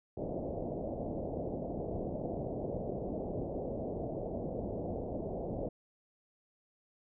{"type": "low-pass noise", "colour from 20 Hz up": "white", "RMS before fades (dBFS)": -38, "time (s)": [0.17, 5.69], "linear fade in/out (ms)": 2, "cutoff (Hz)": 670, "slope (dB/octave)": 48, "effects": []}